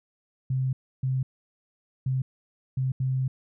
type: tone bursts at uneven times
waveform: sine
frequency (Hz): 130.81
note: C3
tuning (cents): 0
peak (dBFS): -23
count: 5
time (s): 0.5-0.73 / 1.03-1.23 / 2.06-2.22 / 2.77-2.92 / 3-3.28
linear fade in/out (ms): 5
effects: none